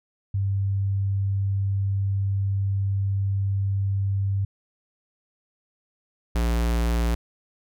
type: tone pair in turn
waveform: sine / square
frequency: 98.3 / 58.15 Hz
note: G2 / A#1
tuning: +5 / -4 cents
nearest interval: major sixth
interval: 909 cents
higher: first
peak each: -21 dBFS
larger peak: neither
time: 0.34-4.45 / 6.35-7.15 s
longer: first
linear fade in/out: 5 ms
effects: none